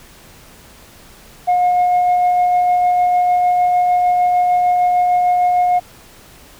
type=tone with tremolo; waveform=sine; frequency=718 Hz; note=F5; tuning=48 cents sharp; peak=-8 dBFS; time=1.47-5.8 s; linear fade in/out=20 ms; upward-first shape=sine; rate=6.6 Hz; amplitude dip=25%; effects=tanh soft clip ceiling -9 dBFS + pink hiss -43 dBFS RMS until 6.59 s